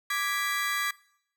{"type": "chord", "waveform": "35% pulse", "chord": "G# diminished", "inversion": "second", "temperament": "equal", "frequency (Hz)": [1174.7, 1661.2, 1975.5], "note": ["D6", "G#6", "B6"], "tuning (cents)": [0, 0, 0], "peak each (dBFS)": -30, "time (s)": [0.1, 0.91], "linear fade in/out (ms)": 5, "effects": ["noise-tail reverb RT60 0.7 s tail -22 dB re dry"]}